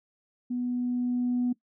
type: tone with level ramp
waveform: sine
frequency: 246.2 Hz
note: B3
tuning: 5 cents flat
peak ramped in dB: -27 to -22 dBFS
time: 0.5-1.53 s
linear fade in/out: 10 ms
effects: noise-tail reverb RT60 0.1 s tail -19 dB re dry + tanh soft clip ceiling -20 dBFS